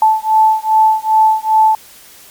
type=beating tone pair; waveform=sine; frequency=873 / 875.5 Hz; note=A5 / A5; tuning=-14 / -9 cents; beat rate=2.5 Hz; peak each=-11 dBFS; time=0.02-1.75 s; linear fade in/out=2 ms; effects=white hiss -40 dBFS RMS until 2.3 s + MP3 96 kbps